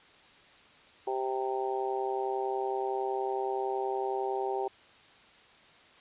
harmonic tone, 130.81 Hz, C3, in tune, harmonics 3 / 4 / 5 / 6 / 7, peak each -32 / -40 / -42 / -34 / -39 dBFS, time 1.07-4.68 s, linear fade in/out 5 ms, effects white hiss -57 dBFS RMS until 6 s + resampled to 8000 Hz

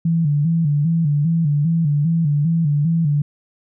sine tone with vibrato, 155.56 Hz, D#3, in tune, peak -14 dBFS, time 0.05-3.22 s, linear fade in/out 5 ms, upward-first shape square, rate 2.5 Hz, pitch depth 110 cents each way, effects none

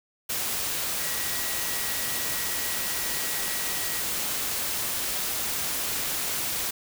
sine tone in noise, 1918 Hz, A#6, 49 cents sharp, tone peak -39 dBFS, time 0.99-4.02 s, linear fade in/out 10 ms, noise white, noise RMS -29 dBFS, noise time 0.29-6.71 s, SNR -13 dB, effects none

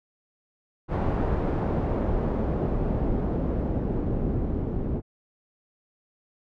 pink noise with low-pass filter sweep, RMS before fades -26 dBFS, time 0.88-5.02 s, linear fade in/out 50 ms, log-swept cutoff 800 to 330 Hz, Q 0.84, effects none

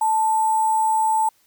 sine tone with sample-and-hold, 880 Hz, A5, in tune, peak -16 dBFS, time 0.01-1.29 s, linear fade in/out 5 ms, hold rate 8820 Hz, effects white hiss -61 dBFS RMS until 1.46 s

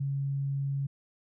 sine tone, 138.59 Hz, C#3, in tune, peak -28 dBFS, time 0-0.87 s, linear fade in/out 10 ms, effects none

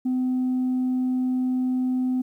sine tone, 254.8 Hz, C4, 46 cents flat, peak -19 dBFS, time 0.05-2.22 s, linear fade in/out 10 ms, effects tanh soft clip ceiling -19 dBFS + 10-bit

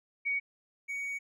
sine / triangle tone pair in turn, 2244 / 2244 Hz, C#7 / C#7, +21 / +21 cents, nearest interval unison, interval 0 cents, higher neither, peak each -28 / -32 dBFS, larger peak first, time 0.25-0.4 / 0.88-1.19 s, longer second, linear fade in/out 20 ms, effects none

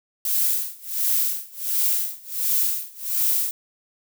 violet noise with tremolo, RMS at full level -20 dBFS, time 0.25-3.51 s, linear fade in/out 2 ms, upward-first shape sine, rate 1.4 Hz, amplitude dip 95%, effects none

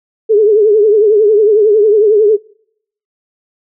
sine tone with vibrato, 423.9 Hz, G#4, 35 cents sharp, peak -5 dBFS, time 0.29-2.37 s, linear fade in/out 20 ms, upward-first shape triangle, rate 11 Hz, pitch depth 110 cents each way, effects noise-tail reverb RT60 0.7 s tail -25 dB re dry

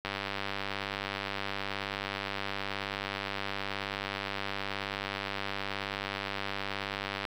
click train, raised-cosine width 0.3 ms, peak -17 dBFS, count 714, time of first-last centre 0.05-7.252 s, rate 99 Hz, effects 8-bit

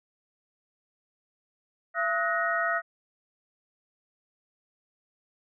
sine tone cluster, 676 / 1274 / 1469 / 1872 Hz, E5 / D#6 / F#6 / A#6, +43 / +41 / -13 / +7 cents, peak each -30 dBFS, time 1.94-2.82 s, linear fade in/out 50 ms, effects none

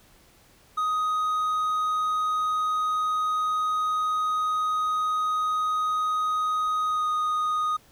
triangle tone with pitch glide, 1251 to 1239.5 Hz, D#6 to D#6, +9 to -7 cents, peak -21 dBFS, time 0.77-7.77 s, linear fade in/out 10 ms, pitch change -16 cents, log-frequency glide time 6.87-7.06 s, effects pink hiss -57 dBFS RMS until 7.91 s

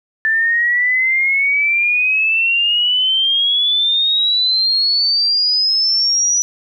sine exponential sweep, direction up, 1760 to 5910 Hz, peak -12 dBFS, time 0.25-6.42 s, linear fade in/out 0 ms, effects 9-bit

